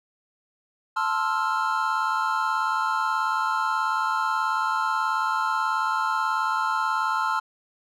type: chord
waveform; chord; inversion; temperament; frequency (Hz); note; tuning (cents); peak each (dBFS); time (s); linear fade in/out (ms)
triangle; F major seventh; first; equal; 880 / 1046.5 / 1318.5 / 1396.9; A5 / C6 / E6 / F6; 0 / 0 / 0 / 0; -26; 0.96-7.4; 10
effects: none